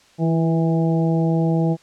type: harmonic tone with a mistuned harmonic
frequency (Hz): 163.3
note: E3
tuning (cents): -16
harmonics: 1 / 2 / 3 / 4 / 5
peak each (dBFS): -17 / -23 / -27 / -29 / -31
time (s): 0.18-1.77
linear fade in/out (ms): 50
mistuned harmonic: 2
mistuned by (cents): +23
effects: white hiss -53 dBFS RMS until 1.82 s + low-pass 6000 Hz 12 dB/octave